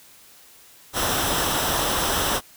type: noise with comb filter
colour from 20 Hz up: pink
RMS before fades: -23 dBFS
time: 0.93-2.41 s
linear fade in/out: 50 ms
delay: 0.44 ms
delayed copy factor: -0.55
effects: white hiss -50 dBFS RMS until 2.56 s